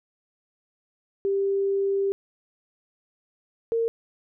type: tone pair in turn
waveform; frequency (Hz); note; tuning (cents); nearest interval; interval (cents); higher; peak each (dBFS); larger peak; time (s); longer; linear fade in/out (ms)
sine; 394.1 / 458.6; G4 / A#4; +9 / -28; minor third; 263; second; -21; neither; 1.25-2.12 / 3.72-3.88; first; 0
effects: none